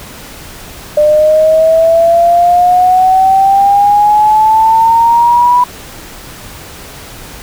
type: exponential sweep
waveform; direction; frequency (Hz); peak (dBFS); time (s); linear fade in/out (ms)
sine; up; 597 to 987.8; -4; 0.97-5.64; 5
effects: pink hiss -30 dBFS RMS until 7.42 s